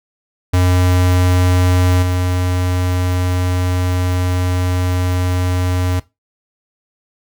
square tone with level steps, 90.5 Hz, F#2, 38 cents flat, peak -11 / -15 dBFS, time 0.53-6 s, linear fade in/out 10 ms, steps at 2.02 s, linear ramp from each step 10 ms, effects noise-tail reverb RT60 0.2 s tail -17 dB re dry

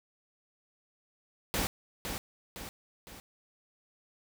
pink noise with echo, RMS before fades -31 dBFS, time 1.54-1.67 s, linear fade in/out 0 ms, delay 510 ms, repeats 3, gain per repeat -6 dB, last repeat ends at 3.2 s, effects none

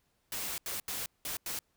white noise bursts at uneven times, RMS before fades -37 dBFS, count 5, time 0.32-0.58 / 0.66-0.8 / 0.88-1.06 / 1.25-1.37 / 1.46-1.59 s, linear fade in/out 2 ms, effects pink hiss -75 dBFS RMS until 1.76 s

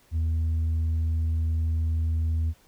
sine tone with tanh clipping, 80.7 Hz, E2, 36 cents flat, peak -23 dBFS, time 0.11-2.54 s, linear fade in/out 50 ms, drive 2 dB, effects pink hiss -60 dBFS RMS until 2.67 s

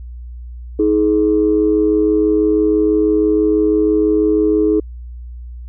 sine tone pair together, 316.8 / 422.9 Hz, D#4 / G#4, +31 / +31 cents, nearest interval perfect fourth, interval 500 cents, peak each -13 dBFS, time 0.79-4.8 s, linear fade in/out 5 ms, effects tanh soft clip ceiling -3 dBFS + added 60 Hz sine -28 dBFS peak until 5.68 s

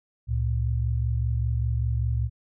sine tone pair together, 69.4 / 114.5 Hz, C#2 / A#2, +3 / -31 cents, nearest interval major sixth, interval 866 cents, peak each -25 dBFS, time 0.27-2.3 s, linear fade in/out 50 ms, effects none

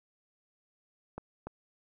clicks, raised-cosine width 1 ms, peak -25 dBFS, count 2, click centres 1.18 / 1.47 s, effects none

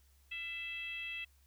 sine tone with frequency modulation, 2639 Hz, E7, 1 cent sharp, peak -39 dBFS, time 0.31-1.25 s, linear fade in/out 10 ms, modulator 630 Hz, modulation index 0.78, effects added 68 Hz sine -64 dBFS peak until 1.46 s + white hiss -72 dBFS RMS until 1.46 s

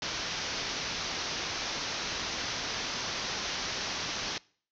white low-pass noise, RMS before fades -35 dBFS, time 0.02-4.38 s, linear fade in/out 2 ms, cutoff 6200 Hz, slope 96 dB/octave, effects noise-tail reverb RT60 0.5 s tail -24 dB re dry

